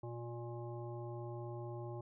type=harmonic tone with a mistuned harmonic; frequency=118.5 Hz; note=A#2; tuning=29 cents sharp; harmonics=1 / 3 / 5 / 7 / 9; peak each=-44 / -47 / -52 / -53 / -58 dBFS; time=0.03-2.01 s; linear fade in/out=5 ms; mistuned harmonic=1; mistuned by=+22 cents; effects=none